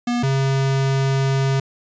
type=tone pair in turn; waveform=square; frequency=241.2 / 135.37 Hz; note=B3 / C#3; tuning=-41 / -41 cents; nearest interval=minor seventh; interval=1000 cents; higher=first; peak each=-19 / -17 dBFS; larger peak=second; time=0.07-0.23 / 0.23-1.6 s; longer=second; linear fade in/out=5 ms; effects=resampled to 16000 Hz